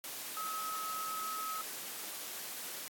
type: tone in noise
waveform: sine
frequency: 1283 Hz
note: E6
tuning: 47 cents flat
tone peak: -37 dBFS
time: 0.37-1.61 s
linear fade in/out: 0 ms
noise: white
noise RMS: -43 dBFS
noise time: 0.04-2.88 s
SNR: +3 dB
effects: high-pass 200 Hz 12 dB/octave + AAC 64 kbps